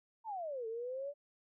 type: exponential two-way sweep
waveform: sine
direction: down then up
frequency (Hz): 932.3 to 440 to 585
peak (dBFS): -38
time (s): 0.24-1.14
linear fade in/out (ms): 50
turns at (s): 0.67
effects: none